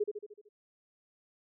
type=tone with echo; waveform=sine; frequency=416.8 Hz; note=G#4; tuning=6 cents sharp; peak=-26 dBFS; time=0-0.04 s; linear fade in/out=10 ms; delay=75 ms; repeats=6; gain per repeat=-5 dB; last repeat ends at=0.49 s; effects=none